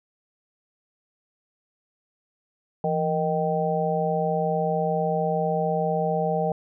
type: harmonic tone with a mistuned harmonic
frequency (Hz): 155.56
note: D#3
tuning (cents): 0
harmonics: 1 / 3 / 4 / 5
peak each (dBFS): -27 / -27 / -27 / -27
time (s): 2.84-6.52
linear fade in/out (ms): 2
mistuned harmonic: 1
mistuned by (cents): +140
effects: none